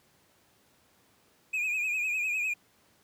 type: tone with vibrato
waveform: triangle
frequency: 2489 Hz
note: D#7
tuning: in tune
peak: -26 dBFS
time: 1.53-2.54 s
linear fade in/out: 10 ms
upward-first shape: triangle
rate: 9.9 Hz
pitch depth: 83 cents each way
effects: pink hiss -65 dBFS RMS until 3.03 s + high-pass 100 Hz 12 dB/octave